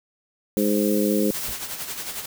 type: harmonic tone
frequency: 103.83 Hz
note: G#2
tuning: in tune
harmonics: 2 / 3 / 4 / 5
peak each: -22 / -24 / -25 / -26 dBFS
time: 0.57-1.31 s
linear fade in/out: 0 ms
type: noise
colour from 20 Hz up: blue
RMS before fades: -32 dBFS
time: 0.57-1.54 s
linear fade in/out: 5 ms
type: noise with tremolo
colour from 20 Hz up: white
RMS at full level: -30 dBFS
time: 1.34-2.26 s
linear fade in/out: 5 ms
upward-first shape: sine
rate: 11 Hz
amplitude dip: 55%
type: noise with exponential decay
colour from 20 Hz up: brown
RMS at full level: -30 dBFS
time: 1.48-1.59 s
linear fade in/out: 1 ms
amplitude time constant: 23 ms
effects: none